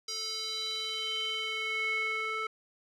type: tone with band-pass filter sweep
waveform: square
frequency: 439 Hz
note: A4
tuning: 4 cents flat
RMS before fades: -34 dBFS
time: 0.08-2.47 s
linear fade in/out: 5 ms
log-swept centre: 5200 to 1700 Hz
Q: 4.7
effects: none